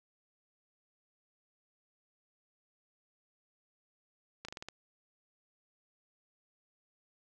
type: slowing click train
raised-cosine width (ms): 0.2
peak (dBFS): -25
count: 6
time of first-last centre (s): 4.45-4.686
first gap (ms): 35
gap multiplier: 1.15
effects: none